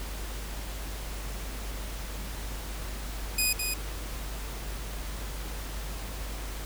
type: tone with echo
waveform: 10% pulse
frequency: 2489 Hz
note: D#7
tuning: in tune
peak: -15 dBFS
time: 3.38-3.53 s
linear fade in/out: 5 ms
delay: 210 ms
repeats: 1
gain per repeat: -5 dB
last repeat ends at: 3.74 s
effects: added 50 Hz sine -35 dBFS peak until 6.65 s + pink hiss -41 dBFS RMS until 6.65 s

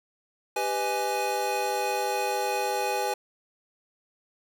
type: tone cluster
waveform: square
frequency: 394.1 / 499.2 / 623 / 833 Hz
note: G4 / B4 / D#5 / G#5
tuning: +9 / +19 / +2 / +5 cents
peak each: -34 / -32 / -38 / -29 dBFS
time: 0.56-3.14 s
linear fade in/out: 5 ms
effects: none

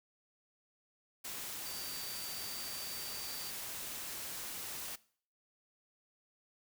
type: tone in noise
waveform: sine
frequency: 4636 Hz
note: D8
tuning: 23 cents flat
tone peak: -46 dBFS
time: 1.65-3.51 s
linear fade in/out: 10 ms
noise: white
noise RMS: -43 dBFS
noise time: 1.24-4.96 s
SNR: -6 dB
effects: noise-tail reverb RT60 0.5 s tail -20 dB re dry

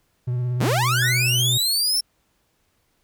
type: tone with vibrato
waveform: triangle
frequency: 123.47 Hz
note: B2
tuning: in tune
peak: -19 dBFS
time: 0.27-1.58 s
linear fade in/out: 10 ms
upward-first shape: sine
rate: 17 Hz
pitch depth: 29 cents each way
type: linear sweep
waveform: sawtooth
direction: up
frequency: 94.6 to 5450 Hz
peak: -16 dBFS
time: 0.6-2.01 s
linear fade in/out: 10 ms
type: tone with exponential decay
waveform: sine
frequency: 1480 Hz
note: F#6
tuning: in tune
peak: -22 dBFS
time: 1.02-1.53 s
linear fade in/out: 5 ms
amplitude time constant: 110 ms
effects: pink hiss -67 dBFS RMS until 3.03 s

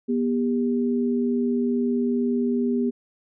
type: tone pair together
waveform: sine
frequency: 242.3 / 400 Hz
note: B3 / G4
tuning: -33 / +35 cents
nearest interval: major sixth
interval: 868 cents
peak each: -21 / -26 dBFS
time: 0.08-2.91 s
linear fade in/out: 20 ms
effects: none

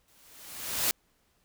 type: noise with exponential growth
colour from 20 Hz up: white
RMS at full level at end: -25 dBFS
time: 0.08-0.91 s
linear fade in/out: 1 ms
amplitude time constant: 180 ms
effects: pink hiss -70 dBFS RMS until 1.44 s

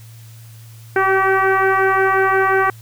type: tone with frequency modulation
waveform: sine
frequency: 381.2 Hz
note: G4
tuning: 48 cents flat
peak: -12 dBFS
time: 0.96-2.7 s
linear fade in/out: 2 ms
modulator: 384 Hz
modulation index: 3.9
effects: added 113 Hz sine -37 dBFS peak until 2.81 s + white hiss -48 dBFS RMS until 2.81 s

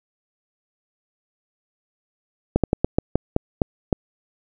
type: slowing click train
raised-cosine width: 2 ms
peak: -3 dBFS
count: 9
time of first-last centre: 2.56-3.928 s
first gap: 77 ms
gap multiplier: 1.22
effects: none

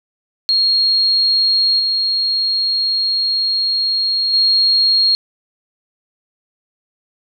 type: tone with level steps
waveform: sine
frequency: 4266 Hz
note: C8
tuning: 33 cents sharp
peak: -11 / -14 / -10 dBFS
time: 0.49-5.15 s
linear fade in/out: 0 ms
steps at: 1.79 / 4.33 s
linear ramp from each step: 10 ms
effects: none

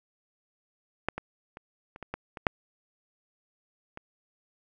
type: clicks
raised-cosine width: 0.5 ms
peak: -11 / -19 / -27 / -29 / -24 / -18 / -24 / -6 / -25 dBFS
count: 9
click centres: 1.086 / 1.18 / 1.571 / 1.961 / 2.027 / 2.14 / 2.372 / 2.468 / 3.974 s
effects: none

